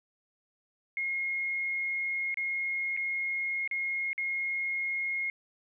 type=tone with dropouts; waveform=sine; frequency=2151 Hz; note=C7; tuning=47 cents sharp; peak=-29 dBFS; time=0.97-5.3 s; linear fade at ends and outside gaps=1 ms; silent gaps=2.343-2.372 / 2.966-2.973 / 3.676-3.712 / 4.131-4.179 s; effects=none

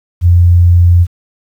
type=tone; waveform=sine; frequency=87.31 Hz; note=F2; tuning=in tune; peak=-3 dBFS; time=0.21-1.07 s; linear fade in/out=50 ms; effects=7-bit

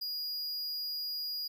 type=tone; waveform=square; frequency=4874 Hz; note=D#8; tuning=37 cents flat; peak=-35 dBFS; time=0.01-1.48 s; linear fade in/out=10 ms; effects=none

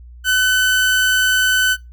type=tone; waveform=30% pulse; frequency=1510 Hz; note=F#6; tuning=35 cents sharp; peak=-10 dBFS; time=0.24-1.77 s; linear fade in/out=50 ms; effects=noise-tail reverb RT60 0.2 s tail -21 dB re dry + added 60 Hz sine -36 dBFS peak until 1.92 s

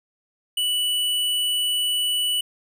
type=tone; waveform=square; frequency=2960 Hz; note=F#7; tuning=in tune; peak=-21 dBFS; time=0.57-2.41 s; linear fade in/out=5 ms; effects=none

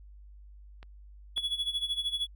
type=clicks; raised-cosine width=0.3 ms; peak=-33 / -27 dBFS; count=2; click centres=0.829 / 1.378 s
type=tone with tremolo; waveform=triangle; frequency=3385 Hz; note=G#7; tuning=32 cents sharp; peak=-25 dBFS; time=1.36-2.27 s; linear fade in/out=10 ms; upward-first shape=sine; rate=13 Hz; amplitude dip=80%
effects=added 50 Hz sine -48 dBFS peak until 2.35 s

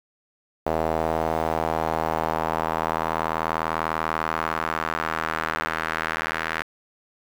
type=tone with band-pass filter sweep; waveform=sawtooth; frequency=80.3 Hz; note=E2; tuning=45 cents flat; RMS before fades=-26 dBFS; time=0.66-6.63 s; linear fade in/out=5 ms; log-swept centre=660 to 1700 Hz; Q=2; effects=7-bit

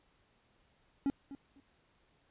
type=tone with echo; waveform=triangle; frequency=277.2 Hz; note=C#4; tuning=in tune; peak=-26 dBFS; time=1.06-1.1 s; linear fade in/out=0 ms; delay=250 ms; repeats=2; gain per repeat=-15 dB; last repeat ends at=1.6 s; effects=pink hiss -71 dBFS RMS until 2.3 s + resampled to 8000 Hz

